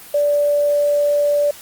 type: tone with quantisation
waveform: sine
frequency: 582 Hz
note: D5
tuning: 16 cents flat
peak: -13 dBFS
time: 0.14-1.51 s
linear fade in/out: 5 ms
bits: 7
effects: white hiss -39 dBFS RMS until 1.61 s + Opus 32 kbps